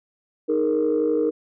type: chord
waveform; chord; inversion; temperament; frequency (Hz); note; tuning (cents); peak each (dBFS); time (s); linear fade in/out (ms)
sine; D# suspended fourth; none; just; 311.1 / 414.8 / 466.7; D#4 / G#4 / A#4; 0 / -2 / +2; -22 / -25 / -20; 0.48-1.31; 20
effects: tanh soft clip ceiling -12 dBFS